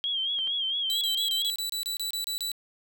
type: tone with vibrato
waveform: sine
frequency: 3226 Hz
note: G7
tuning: 49 cents sharp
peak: -26 dBFS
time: 0.04-1.5 s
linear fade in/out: 0 ms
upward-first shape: sine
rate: 4.4 Hz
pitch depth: 73 cents each way
type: clicks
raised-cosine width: 0.3 ms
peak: -30 dBFS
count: 2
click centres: 0.389 / 0.474 s
type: tone bursts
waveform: sawtooth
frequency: 3951 Hz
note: B7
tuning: in tune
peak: -26 dBFS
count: 12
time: 0.9-2.517 s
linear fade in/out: 0 ms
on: 110 ms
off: 27 ms
effects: none